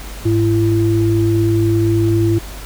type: tone pair together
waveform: sine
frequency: 105.8 / 336.8 Hz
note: G#2 / E4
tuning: +33 / +37 cents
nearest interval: octave + minor sixth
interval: 2004 cents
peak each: -14 dBFS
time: 0.25-2.39 s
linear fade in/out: 10 ms
effects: added 50 Hz sine -30 dBFS peak until 2.65 s + pink hiss -34 dBFS RMS until 2.65 s